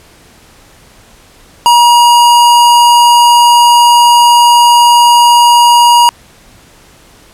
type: tone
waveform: square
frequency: 954 Hz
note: A#5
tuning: 40 cents sharp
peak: -3 dBFS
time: 1.66-6.09 s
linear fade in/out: 0 ms
effects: pink hiss -41 dBFS RMS until 7.33 s + low-pass 12000 Hz 12 dB/octave